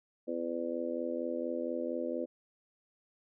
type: harmonic tone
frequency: 84.3 Hz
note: E2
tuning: 39 cents sharp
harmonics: 3 / 4 / 5 / 6 / 7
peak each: -39 / -38 / -46 / -37 / -40 dBFS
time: 0.27-2.26 s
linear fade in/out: 20 ms
effects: none